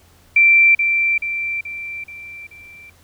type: tone with echo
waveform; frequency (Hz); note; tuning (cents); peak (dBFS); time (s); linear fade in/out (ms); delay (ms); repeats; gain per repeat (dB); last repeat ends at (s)
sine; 2349; D7; 0; -8; 0.36-0.75; 5; 430; 5; -6; 2.9
effects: added 85 Hz sine -53 dBFS peak until 3.03 s + pink hiss -53 dBFS RMS until 3.03 s